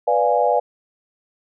sine chord, B diminished seventh, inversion none, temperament equal, 493.9 / 587.3 / 698.5 / 830.6 Hz, B4 / D5 / F5 / Ab5, 0 / 0 / 0 / 0 cents, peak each -20 dBFS, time 0.07-0.6 s, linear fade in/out 10 ms, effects none

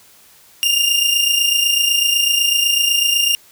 sawtooth tone pair together, 2794 / 2822 Hz, F7 / F7, 0 / +17 cents, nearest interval unison, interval 17 cents, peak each -13 dBFS, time 0.63-3.35 s, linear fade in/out 0 ms, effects white hiss -48 dBFS RMS until 3.51 s

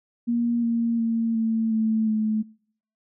sine tone with pitch steps, 236.2 / 232.1 / 228.2 / 224.2 / 220.4 / 216.6 Hz, A#3 / A#3 / A#3 / A3 / A3 / A3, +23 / -7 / -37 / +33 / +3 / -27 cents, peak -20 dBFS, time 0.27-2.43 s, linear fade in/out 20 ms, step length 360 ms, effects noise-tail reverb RT60 0.6 s tail -25 dB re dry

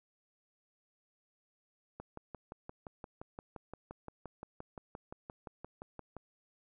click train, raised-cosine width 1 ms, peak -30 dBFS, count 25, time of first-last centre 2-6.167 s, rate 5.76 Hz, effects none

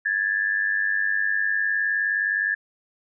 sine tone pair together, 1660.4 / 1760 Hz, G#6 / A6, -1 / 0 cents, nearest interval minor second, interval 101 cents, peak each -24 / -23 dBFS, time 0.05-2.55 s, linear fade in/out 10 ms, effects none

